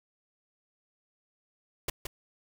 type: noise with echo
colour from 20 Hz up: pink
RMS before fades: -30 dBFS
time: 1.88-1.9 s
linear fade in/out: 5 ms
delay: 170 ms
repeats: 1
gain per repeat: -6 dB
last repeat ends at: 2.07 s
effects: none